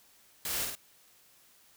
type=noise with echo; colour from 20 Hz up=white; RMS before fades=-35 dBFS; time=0.45-0.65 s; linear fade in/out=2 ms; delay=51 ms; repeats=2; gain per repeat=-3 dB; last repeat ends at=0.752 s; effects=white hiss -62 dBFS RMS until 1.76 s